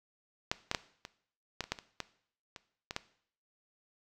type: clicks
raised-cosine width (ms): 0.2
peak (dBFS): -12 / -13 / -12 / -25 / -16 / -25 / -14 / -27 / -18 / -27 / -20 / -16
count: 12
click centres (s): 0.515 / 0.714 / 0.748 / 1.051 / 1.607 / 1.64 / 1.72 / 1.788 / 2.003 / 2.562 / 2.909 / 2.964
effects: noise-tail reverb RT60 0.6 s tail -17 dB re dry